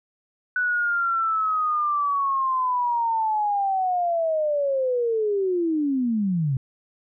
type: linear sweep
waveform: sine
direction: down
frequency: 1489 to 126.2 Hz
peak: -20 dBFS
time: 0.56-6.57 s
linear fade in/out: 2 ms
effects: none